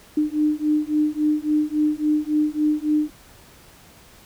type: beating tone pair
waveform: sine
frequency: 300.8 / 304.4 Hz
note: D4 / D#4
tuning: +42 / -38 cents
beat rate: 3.6 Hz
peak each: -21 dBFS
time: 0.17-3.1 s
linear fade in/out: 5 ms
effects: pink hiss -49 dBFS RMS until 4.25 s